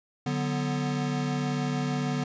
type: chord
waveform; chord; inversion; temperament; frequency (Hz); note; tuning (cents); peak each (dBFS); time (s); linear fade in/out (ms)
square; B minor; first; equal; 146.83 / 185 / 246.9; D3 / F#3 / B3; 0 / 0 / 0; -30 / -36 / -31; 0.26-2.24; 5
effects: resampled to 16000 Hz